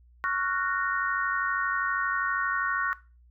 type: chord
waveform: sine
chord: Gb major seventh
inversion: second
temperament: just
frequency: 1110 / 1387.5 / 1480 / 1850 Hz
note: Db6 / F6 / Gb6 / Bb6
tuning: +2 / -12 / 0 / -14 cents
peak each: -29 / -33 / -30 / -32 dBFS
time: 0.24-2.93 s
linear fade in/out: 0 ms
effects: noise-tail reverb RT60 0.3 s tail -17 dB re dry + added 60 Hz sine -54 dBFS peak until 3.3 s